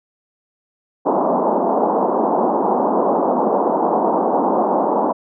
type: band-pass noise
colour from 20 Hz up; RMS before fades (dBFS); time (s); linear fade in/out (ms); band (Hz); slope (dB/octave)
white; -17; 1.05-5.13; 20; 200 to 980; 48
effects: none